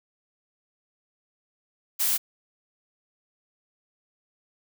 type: noise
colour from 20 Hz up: blue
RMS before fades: -24 dBFS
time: 1.99-2.18 s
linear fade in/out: 20 ms
effects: none